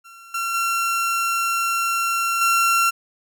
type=tone with level steps; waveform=30% pulse; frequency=1364 Hz; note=F6; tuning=41 cents flat; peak=-39 / -20 / -17 / -13 dBFS; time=0.04-2.91 s; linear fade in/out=20 ms; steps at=0.34 / 0.54 / 2.41 s; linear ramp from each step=5 ms; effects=none